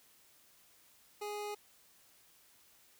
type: tone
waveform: 25% pulse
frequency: 415.3 Hz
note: G#4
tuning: in tune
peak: -35 dBFS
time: 1.21-1.55 s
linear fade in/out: 10 ms
effects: white hiss -65 dBFS RMS until 2.99 s